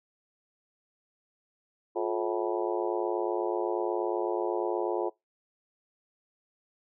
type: harmonic tone with a mistuned harmonic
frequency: 108.2 Hz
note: A2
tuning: 29 cents flat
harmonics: 3 / 4 / 5 / 6 / 7 / 8 / 9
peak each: -31 / -33 / -35 / -37 / -38 / -39 / -40 dBFS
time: 1.95-5.1 s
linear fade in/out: 20 ms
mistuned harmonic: 3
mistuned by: +150 cents
effects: noise-tail reverb RT60 0.2 s tail -26 dB re dry